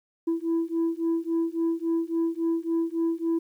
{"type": "beating tone pair", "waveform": "sine", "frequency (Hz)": [329.6, 333.2], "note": ["E4", "E4"], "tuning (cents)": [0, 19], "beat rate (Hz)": 3.6, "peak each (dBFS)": [-25, -25], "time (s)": [0.27, 3.39], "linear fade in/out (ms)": 10, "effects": ["tanh soft clip ceiling -20 dBFS", "10-bit"]}